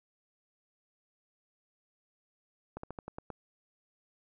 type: slowing click train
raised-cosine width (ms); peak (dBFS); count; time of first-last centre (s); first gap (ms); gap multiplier
1; -26; 7; 2.77-3.303; 64; 1.13
effects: none